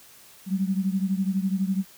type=beating tone pair; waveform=sine; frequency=188.2 / 200.2 Hz; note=F#3 / G3; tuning=+30 / +37 cents; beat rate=12 Hz; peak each=-24 / -27 dBFS; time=0.46-1.85 s; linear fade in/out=50 ms; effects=white hiss -51 dBFS RMS until 1.97 s